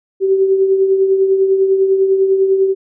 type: tone with tremolo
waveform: sine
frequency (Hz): 385.3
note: G4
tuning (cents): -30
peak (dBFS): -7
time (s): 0.2-2.75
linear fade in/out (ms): 50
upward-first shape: triangle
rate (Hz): 10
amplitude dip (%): 55
effects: none